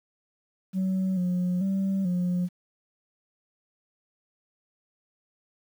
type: tone with pitch steps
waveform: sine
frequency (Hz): 188.4 / 179.7 / 193.5 / 178.6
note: F#3 / F3 / G3 / F3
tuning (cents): +32 / +50 / -22 / +39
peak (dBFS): -21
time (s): 0.73-2.49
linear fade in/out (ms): 50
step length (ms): 440
effects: tanh soft clip ceiling -22 dBFS + 9-bit